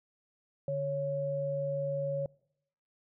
sine tone pair together, 145.62 / 554.4 Hz, D3 / C#5, -14 / 0 cents, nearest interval octave + major seventh, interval 2314 cents, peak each -36 / -31 dBFS, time 0.68-2.26 s, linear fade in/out 2 ms, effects noise-tail reverb RT60 0.8 s tail -25 dB re dry

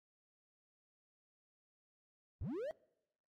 triangle linear sweep, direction up, 57 to 659.3 Hz, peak -37 dBFS, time 2.41-2.71 s, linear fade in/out 0 ms, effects noise-tail reverb RT60 0.9 s tail -26 dB re dry + AAC 64 kbps

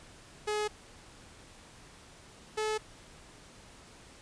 sawtooth tone pair in turn, 422 / 431.6 Hz, G#4 / A4, +28 / -33 cents, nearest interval unison, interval 39 cents, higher second, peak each -26 dBFS, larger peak neither, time 0.47-0.68 / 2.57-2.78 s, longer neither, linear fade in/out 10 ms, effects pink hiss -54 dBFS RMS until 4.21 s + resampled to 22050 Hz

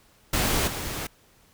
pink noise with level steps, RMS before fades -24 / -32 dBFS, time 0.33-1.07 s, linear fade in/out 5 ms, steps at 0.67 s, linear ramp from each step 10 ms, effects pink hiss -59 dBFS RMS until 1.53 s

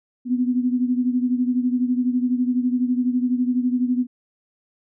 sine beating tone pair, 246.8 / 258.8 Hz, B3 / C4, -1 / -19 cents, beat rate 12 Hz, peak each -19 / -24 dBFS, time 0.25-4.07 s, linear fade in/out 50 ms, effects none

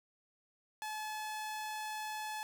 sawtooth tone, 859 Hz, A5, 42 cents flat, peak -35 dBFS, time 0.82-2.43 s, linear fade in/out 0 ms, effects none

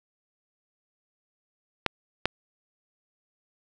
clicks, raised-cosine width 0.3 ms, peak -6 dBFS, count 2, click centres 1.863 / 2.256 s, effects none

